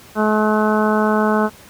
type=harmonic tone; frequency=214.1 Hz; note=A3; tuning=47 cents flat; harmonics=1 / 2 / 3 / 4 / 5 / 6 / 7; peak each=-17 / -20 / -22 / -23 / -24 / -25 / -25 dBFS; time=0.15-1.5 s; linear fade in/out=50 ms; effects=pink hiss -43 dBFS RMS until 1.69 s + high-pass 60 Hz 12 dB/octave